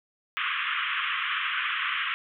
pink band-pass noise, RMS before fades -29 dBFS, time 0.37-2.14 s, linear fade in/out 0 ms, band 1100 to 3300 Hz, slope 96 dB/octave, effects none

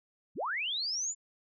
sine linear sweep, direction up, 91.1 to 7250 Hz, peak -31 dBFS, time 0.35-1.15 s, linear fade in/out 50 ms, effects none

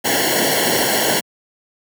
pink noise with comb filter, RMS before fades -17 dBFS, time 0.04-1.21 s, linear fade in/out 20 ms, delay 0.81 ms, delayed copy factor -1, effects high-pass 150 Hz 12 dB/octave

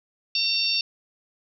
harmonic tone, 910 Hz, A#5, 42 cents flat, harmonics 3 / 4 / 5 / 6, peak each -27 / -29 / -25 / -27 dBFS, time 0.35-0.81 s, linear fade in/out 2 ms, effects none

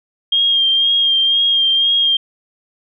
sine tone with vibrato, 3219 Hz, G7, 45 cents sharp, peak -11 dBFS, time 0.32-2.17 s, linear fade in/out 5 ms, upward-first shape sine, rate 2 Hz, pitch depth 28 cents each way, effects none

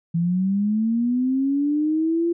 sine linear sweep, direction up, 164.81 to 344.5 Hz, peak -18 dBFS, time 0.14-2.33 s, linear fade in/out 10 ms, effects none

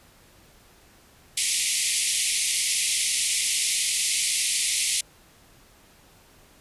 white band-pass noise, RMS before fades -25 dBFS, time 1.37-5.01 s, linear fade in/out 5 ms, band 2000 to 11000 Hz, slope 96 dB/octave, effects pink hiss -55 dBFS RMS until 6.6 s + resampled to 32000 Hz

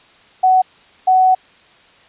sine tone bursts at uneven times, 747 Hz, F#5, 16 cents sharp, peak -8 dBFS, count 2, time 0.43-0.62 / 1.07-1.35 s, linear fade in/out 10 ms, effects white hiss -48 dBFS RMS until 2.08 s + resampled to 8000 Hz

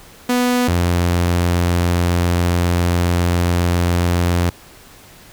sawtooth tone pair in turn, 246.9 / 87.29 Hz, B3 / F2, 0 / 0 cents, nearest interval octave + tritone, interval 1800 cents, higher first, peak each -10 dBFS, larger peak neither, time 0.29-0.68 / 0.68-4.5 s, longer second, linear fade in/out 5 ms, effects pink hiss -43 dBFS RMS until 5.32 s

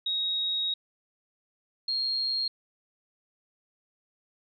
sine tone pair in turn, 3781 / 4244 Hz, A#7 / C8, +24 / +24 cents, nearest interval major second, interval 200 cents, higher second, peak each -26 dBFS, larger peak neither, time 0.06-0.74 / 1.88-2.48 s, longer first, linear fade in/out 5 ms, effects none

